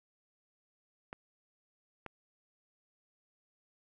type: clicks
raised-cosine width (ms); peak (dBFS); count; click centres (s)
0.5; -27; 2; 1.129 / 2.063
effects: none